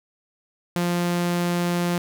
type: tone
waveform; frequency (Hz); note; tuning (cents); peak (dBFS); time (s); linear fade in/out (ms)
sawtooth; 174.61; F3; 0; -17; 0.76-1.98; 0
effects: none